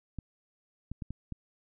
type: clicks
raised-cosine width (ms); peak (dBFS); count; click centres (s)
5; -25; 5; 0.187 / 0.916 / 1.022 / 1.106 / 1.323
effects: none